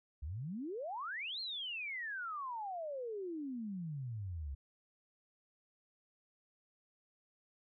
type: exponential two-way sweep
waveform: sine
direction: up then down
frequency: 65.41 to 4299 to 65.41 Hz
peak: -39 dBFS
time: 0.22-4.55 s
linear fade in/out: 10 ms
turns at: 1.4 s
effects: none